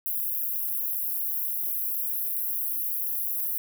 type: high-pass noise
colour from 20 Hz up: white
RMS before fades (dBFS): -29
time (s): 0.06-3.58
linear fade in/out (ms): 0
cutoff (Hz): 11000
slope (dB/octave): 96
effects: none